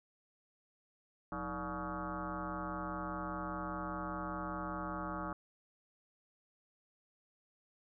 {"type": "tone with frequency modulation", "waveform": "sine", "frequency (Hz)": 720, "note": "F#5", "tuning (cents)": -47, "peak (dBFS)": -37, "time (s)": [1.32, 5.33], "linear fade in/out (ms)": 2, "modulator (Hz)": 135, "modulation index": 4.8, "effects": []}